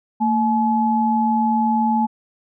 sine tone pair together, 226.7 / 854 Hz, A#3 / G#5, -48 / +48 cents, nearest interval octave + major seventh, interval 2296 cents, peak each -18 dBFS, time 0.2-2.07 s, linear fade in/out 20 ms, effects none

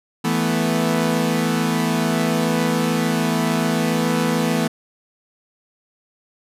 sawtooth chord, E suspended fourth, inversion none, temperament equal, 164.81 / 220 / 246.9 Hz, E3 / A3 / B3, 0 / 0 / 0 cents, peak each -18 dBFS, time 0.24-4.68 s, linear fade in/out 10 ms, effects resampled to 32000 Hz

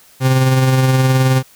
40% pulse tone with tremolo, 130.8 Hz, C3, in tune, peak -8 dBFS, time 0.2-1.43 s, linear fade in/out 50 ms, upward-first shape sine, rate 19 Hz, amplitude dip 30%, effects white hiss -47 dBFS RMS until 1.55 s

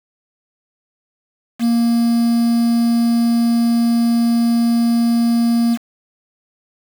triangle tone with quantisation, 233.8 Hz, A#3, 5 cents sharp, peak -10 dBFS, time 1.59-5.78 s, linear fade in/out 50 ms, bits 5, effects none

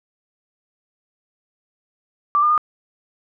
sine tone with pitch steps, 1171 / 1207 / 1221 Hz, D6 / D6 / D#6, -5 / +47 / -33 cents, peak -13 dBFS, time 2.35-2.578 s, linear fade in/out 0 ms, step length 76 ms, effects none

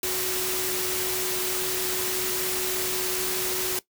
sine tone in noise, 370 Hz, F#4, in tune, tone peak -31 dBFS, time 0.03-3.79 s, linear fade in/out 2 ms, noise white, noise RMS -28 dBFS, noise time 0.03-3.79 s, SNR -6 dB, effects noise-tail reverb RT60 0.1 s tail -17 dB re dry

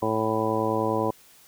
harmonic tone, 110 Hz, A2, in tune, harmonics 1 / 2 / 3 / 4 / 5 / 6 / 7 / 8 / 9, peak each -33 / -32 / -29 / -29 / -29 / -37 / -32 / -39 / -29 dBFS, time 0.02-1.11 s, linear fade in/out 5 ms, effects white hiss -54 dBFS RMS until 1.47 s

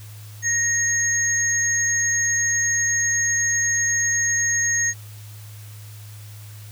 sine tone pair together, 1864.7 / 6527 Hz, A#6 / G#8, 0 / -31 cents, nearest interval octave + minor seventh, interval 2169 cents, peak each -22 / -20 dBFS, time 0.42-4.94 s, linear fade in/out 50 ms, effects added 105 Hz sine -37 dBFS peak until 6.71 s + white hiss -47 dBFS RMS until 6.71 s

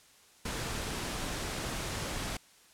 pink noise, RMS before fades -36 dBFS, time 0.45-2.37 s, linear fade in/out 5 ms, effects white hiss -60 dBFS RMS until 2.73 s + low-pass 10000 Hz 12 dB/octave

